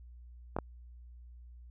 clicks, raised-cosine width 1 ms, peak -19 dBFS, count 2, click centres 0.565 / 0.587 s, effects added 60 Hz sine -49 dBFS peak until 1.7 s

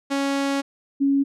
sawtooth / sine tone pair in turn, 277.2 / 277.2 Hz, C#4 / C#4, 0 / 0 cents, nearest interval unison, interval 0 cents, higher neither, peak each -17 / -16 dBFS, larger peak second, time 0.1-0.62 / 1-1.24 s, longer first, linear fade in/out 20 ms, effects low-pass 8000 Hz 12 dB/octave

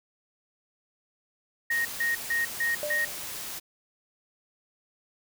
sine tone bursts, 1864.7 Hz, A#6, in tune, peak -24 dBFS, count 5, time 1.7-3.05 s, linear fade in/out 5 ms, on 150 ms, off 150 ms
white noise, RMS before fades -37 dBFS, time 1.7-3.6 s, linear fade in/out 20 ms
sine tone with exponential decay, 595 Hz, D5, 22 cents sharp, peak -27 dBFS, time 2.83-3.29 s, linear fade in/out 0 ms, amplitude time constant 99 ms
effects none

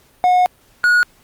triangle tone pair in turn, 726 / 1452 Hz, F#5 / F#6, -33 / -33 cents, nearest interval octave, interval 1200 cents, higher second, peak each -8 dBFS, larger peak neither, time 0.24-0.46 / 0.84-1.03 s, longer first, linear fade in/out 0 ms, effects pink hiss -53 dBFS RMS until 1.23 s + Opus 48 kbps

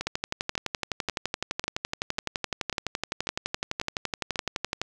two click trains, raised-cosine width 0.2 ms, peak -13 / -10 dBFS, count 9 / 57, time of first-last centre 0.01-4.358 / 0.07-4.816 s, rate 1.84 / 11.8 Hz, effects none

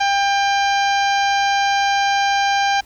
harmonic tone with a mistuned harmonic, 797 Hz, G5, 28 cents sharp, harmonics 1 / 2 / 3 / 4 / 5 / 6 / 7 / 8, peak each -16 / -22 / -26 / -28 / -30 / -32 / -33 / -34 dBFS, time 0-2.81 s, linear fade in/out 10 ms, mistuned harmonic 4, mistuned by -28 cents, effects added 50 Hz sine -49 dBFS peak until 2.85 s + pink hiss -50 dBFS RMS until 2.85 s

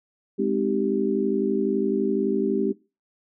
sine chord, Ab major seventh, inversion none, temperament just, 207.7 / 259.6 / 311.5 / 389.3 Hz, Ab3 / C4 / Eb4 / G4, 0 / -13 / +2 / -12 cents, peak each -26 / -27 / -29 / -24 dBFS, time 0.38-2.73 s, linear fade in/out 20 ms, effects noise-tail reverb RT60 0.3 s tail -21 dB re dry

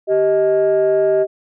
sine tone pair together, 389.4 / 629 Hz, G4 / D#5, -12 / +19 cents, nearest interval minor sixth, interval 831 cents, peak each -13 dBFS, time 0.07-1.27 s, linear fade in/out 50 ms, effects tanh soft clip ceiling -8 dBFS

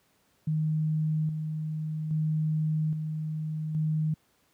sine tone with tremolo, 155.56 Hz, D#3, in tune, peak -24 dBFS, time 0.47-4.14 s, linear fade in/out 5 ms, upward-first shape square, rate 0.61 Hz, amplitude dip 45%, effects pink hiss -68 dBFS RMS until 4.53 s + high-pass 80 Hz 12 dB/octave

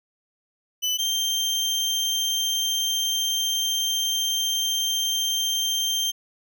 30% pulse tone pair in turn, 3000 / 3158 Hz, F#7 / G7, +23 / +12 cents, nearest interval minor second, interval 89 cents, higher second, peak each -19 dBFS, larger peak neither, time 0.82-0.98 / 0.98-6.12 s, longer second, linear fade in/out 20 ms, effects none

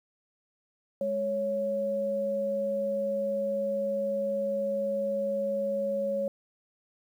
sine tone pair together, 207.7 / 554.5 Hz, G#3 / C#5, 0 / 0 cents, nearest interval octave + perfect fourth, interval 1700 cents, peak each -36 / -27 dBFS, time 1.01-6.28 s, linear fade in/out 2 ms, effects 10-bit

